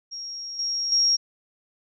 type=tone with level steps; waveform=sine; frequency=5588 Hz; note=F8; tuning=in tune; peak=-32 / -24 / -17 dBFS; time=0.11-1.17 s; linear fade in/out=20 ms; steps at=0.59 / 0.92 s; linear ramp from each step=2 ms; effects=none